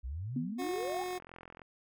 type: exponential sweep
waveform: sine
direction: up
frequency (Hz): 57 to 852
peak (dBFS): -36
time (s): 0.03-1.04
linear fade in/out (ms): 20
type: tone with exponential decay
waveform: sine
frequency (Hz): 246.9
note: B3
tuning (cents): 0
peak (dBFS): -29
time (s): 0.36-0.75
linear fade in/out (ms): 5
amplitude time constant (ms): 83
type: tone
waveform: 25% pulse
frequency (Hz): 363.7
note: F#4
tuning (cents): -30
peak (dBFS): -32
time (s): 0.58-1.19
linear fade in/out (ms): 20
type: click train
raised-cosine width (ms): 0.5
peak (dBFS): -34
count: 44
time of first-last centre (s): 0.62-1.618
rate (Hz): 43.1
effects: none